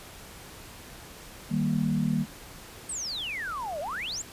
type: chord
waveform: sine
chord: Eb major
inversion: none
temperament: equal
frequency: 155.56 / 196 / 233.1 Hz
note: Eb3 / G3 / Bb3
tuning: 0 / 0 / 0 cents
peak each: -28 dBFS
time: 1.49-2.26 s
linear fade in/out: 50 ms
type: exponential two-way sweep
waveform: sine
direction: down then up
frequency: 8860 to 562 to 7790 Hz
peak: -31 dBFS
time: 2.89-4.22 s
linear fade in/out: 5 ms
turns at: 3.8 s
effects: pink hiss -46 dBFS RMS until 4.32 s + resampled to 32000 Hz